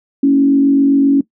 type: tone with frequency modulation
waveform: sine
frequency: 277.2 Hz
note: C#4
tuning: in tune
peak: -7 dBFS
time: 0.23-1.21 s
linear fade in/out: 5 ms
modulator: 47.7 Hz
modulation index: 0.47
effects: noise-tail reverb RT60 0.1 s tail -19 dB re dry